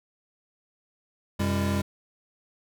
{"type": "tone cluster", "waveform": "square", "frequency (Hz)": [90.8, 130.5, 199.7, 344.3], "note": ["F#2", "C3", "G3", "F4"], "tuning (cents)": [-32, -4, 32, -25], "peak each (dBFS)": [-28, -36, -28, -36], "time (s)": [1.39, 1.82], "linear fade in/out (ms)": 10, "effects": []}